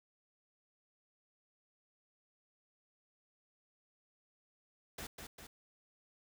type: noise with echo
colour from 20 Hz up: pink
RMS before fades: -45 dBFS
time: 4.98-5.07 s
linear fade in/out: 5 ms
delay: 200 ms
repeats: 2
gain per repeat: -4 dB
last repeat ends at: 5.47 s
effects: none